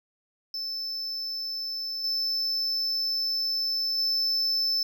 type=tone with level steps; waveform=triangle; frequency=5274 Hz; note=E8; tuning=in tune; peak=-29 / -24 / -22 dBFS; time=0.54-4.83 s; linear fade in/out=2 ms; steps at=2.04 / 3.98 s; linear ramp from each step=2 ms; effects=none